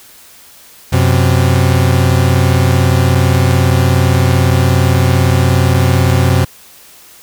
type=tone pair together; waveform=40% pulse; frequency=91.14 / 128.6 Hz; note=F#2 / C3; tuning=-26 / -30 cents; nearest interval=tritone; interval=596 cents; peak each=-10 dBFS; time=0.92-6.45 s; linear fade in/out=10 ms; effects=white hiss -40 dBFS RMS until 7.22 s